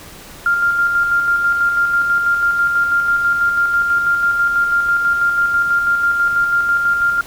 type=tone with tremolo; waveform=sine; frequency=1396.9 Hz; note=F6; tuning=in tune; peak=-11 dBFS; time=0.46-7.21 s; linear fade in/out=2 ms; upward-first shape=square; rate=6.1 Hz; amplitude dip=35%; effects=pink hiss -37 dBFS RMS until 7.26 s